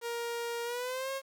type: tone with pitch glide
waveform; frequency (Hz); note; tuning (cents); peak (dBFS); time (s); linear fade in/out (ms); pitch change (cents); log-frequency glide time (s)
sawtooth; 470 to 539.9; A#4 to C#5; +14 to -46; -30; 0.01-1.22; 50; +240; 0.64-1.11
effects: 10-bit